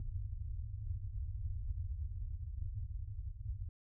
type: low-pass noise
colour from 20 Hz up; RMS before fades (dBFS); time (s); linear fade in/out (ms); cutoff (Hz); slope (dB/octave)
white; -41; 0-3.69; 2; 110; 96
effects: none